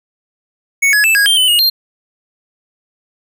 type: tone with pitch steps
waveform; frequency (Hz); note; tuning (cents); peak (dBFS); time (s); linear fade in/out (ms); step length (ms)
square; 2218 / 1688 / 2637 / 1644 / 3164 / 3021 / 2870 / 4190; C#7 / G#6 / E7 / G#6 / G7 / F#7 / F7 / C8; 0 / +28 / 0 / -18 / +15 / +35 / +47 / +2; -9; 0.82-1.7; 10; 110
effects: none